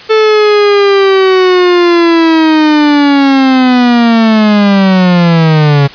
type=linear sweep; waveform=45% pulse; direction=down; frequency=440 to 138.59 Hz; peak=-4 dBFS; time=0.09-5.88 s; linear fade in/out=20 ms; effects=white hiss -30 dBFS RMS until 5.94 s + resampled to 11025 Hz